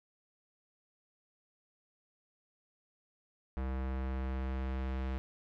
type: tone with low-pass filter sweep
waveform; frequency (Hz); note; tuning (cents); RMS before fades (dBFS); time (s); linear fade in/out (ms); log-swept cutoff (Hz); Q
square; 65.41; C2; 0; -36; 3.57-5.18; 0; 1700 to 2700; 0.87
effects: 12-bit